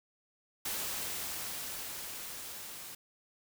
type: noise with level ramp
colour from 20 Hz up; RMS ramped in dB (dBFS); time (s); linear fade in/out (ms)
white; -36 to -46; 0.65-2.95; 5
effects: none